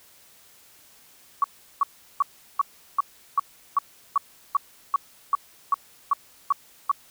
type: tone bursts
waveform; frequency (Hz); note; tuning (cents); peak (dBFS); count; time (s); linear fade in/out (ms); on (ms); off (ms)
sine; 1128; C#6; +30; -16; 15; 1.42-6.915; 2; 21; 370
effects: white hiss -54 dBFS RMS until 7.1 s